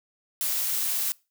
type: noise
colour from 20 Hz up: blue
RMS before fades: -27 dBFS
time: 0.41-1.12 s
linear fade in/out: 0 ms
effects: noise-tail reverb RT60 0.3 s tail -24 dB re dry